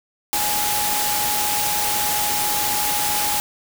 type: tone in noise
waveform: sine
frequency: 835 Hz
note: G#5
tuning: 9 cents sharp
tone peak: -25 dBFS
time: 0.33-3.4 s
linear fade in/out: 0 ms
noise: white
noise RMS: -22 dBFS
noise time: 0.33-3.4 s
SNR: -6 dB
effects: none